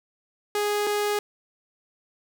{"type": "tone pair in turn", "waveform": "sawtooth", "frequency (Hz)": [414.5, 414.5], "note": ["G#4", "G#4"], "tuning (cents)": [-3, -3], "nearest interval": "unison", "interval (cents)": 0, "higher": "neither", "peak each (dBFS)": -19, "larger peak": "neither", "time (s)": [[0.55, 0.87], [0.87, 1.19]], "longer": "neither", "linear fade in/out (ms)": 2, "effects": ["10-bit"]}